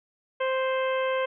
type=harmonic tone; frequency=523.3 Hz; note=C5; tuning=in tune; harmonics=1 / 2 / 3 / 4 / 5 / 6; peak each=-25 / -31 / -35 / -37 / -39 / -41 dBFS; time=0.4-1.26 s; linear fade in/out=10 ms; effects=none